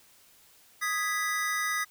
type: chord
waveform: square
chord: G# minor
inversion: second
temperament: equal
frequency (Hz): 1244.5 / 1661.2 / 1975.5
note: D#6 / G#6 / B6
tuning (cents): 0 / 0 / 0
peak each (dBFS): -33 / -36 / -31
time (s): 0.81-1.85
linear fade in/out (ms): 20
effects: white hiss -59 dBFS RMS until 1.9 s